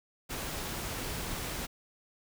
pink noise, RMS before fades -37 dBFS, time 0.29-1.67 s, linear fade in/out 20 ms, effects none

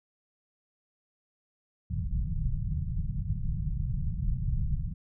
pink low-pass noise, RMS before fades -30 dBFS, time 1.9-4.94 s, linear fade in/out 10 ms, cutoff 170 Hz, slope 48 dB/octave, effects none

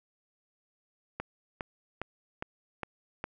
click train, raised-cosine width 0.5 ms, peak -19 dBFS, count 6, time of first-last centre 1.2-3.241 s, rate 2.45 Hz, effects none

